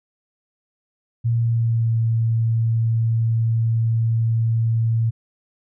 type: tone with pitch glide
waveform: sine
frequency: 116.54 to 113.88 Hz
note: A#2 to A#2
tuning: 0 to -40 cents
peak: -16 dBFS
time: 1.24-5.11 s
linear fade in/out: 20 ms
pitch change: -40 cents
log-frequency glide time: 1.36-1.96 s
effects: none